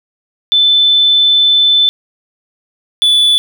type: tone pair in turn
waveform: sine / triangle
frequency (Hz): 3520 / 3466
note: A7 / A7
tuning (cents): 0 / -27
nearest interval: unison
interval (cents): 27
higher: first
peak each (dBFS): -6 / -5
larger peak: second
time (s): 0.52-1.89 / 3.02-3.38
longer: first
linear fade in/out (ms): 0
effects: none